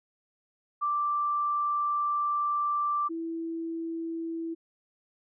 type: tone pair in turn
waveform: sine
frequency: 1174.7 / 329.6 Hz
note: D6 / E4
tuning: 0 / 0 cents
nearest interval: octave + minor seventh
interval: 2200 cents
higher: first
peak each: -25 / -31 dBFS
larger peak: first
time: 0.81-3.09 / 3.09-4.55 s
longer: first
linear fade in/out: 20 ms
effects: none